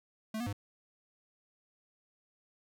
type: tone with pitch steps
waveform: square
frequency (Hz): 218.8 / 240.9 / 101.4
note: A3 / B3 / G#2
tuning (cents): -9 / -43 / -41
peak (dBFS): -35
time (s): 0.34-0.529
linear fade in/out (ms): 5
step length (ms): 63
effects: none